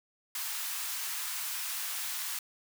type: high-pass noise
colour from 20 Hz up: white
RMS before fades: -36 dBFS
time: 0.35-2.39 s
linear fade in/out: 2 ms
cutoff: 900 Hz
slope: 24 dB/octave
effects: none